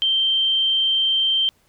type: tone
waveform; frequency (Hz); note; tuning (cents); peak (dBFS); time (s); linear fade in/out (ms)
sine; 3136; G7; 0; -16; 0.02-1.49; 0
effects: pink hiss -61 dBFS RMS until 1.68 s